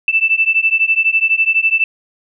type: beating tone pair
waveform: sine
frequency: 2645 / 2657 Hz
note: E7 / E7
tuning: +5 / +13 cents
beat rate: 12 Hz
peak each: -14 dBFS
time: 0.08-1.84 s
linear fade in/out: 2 ms
effects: none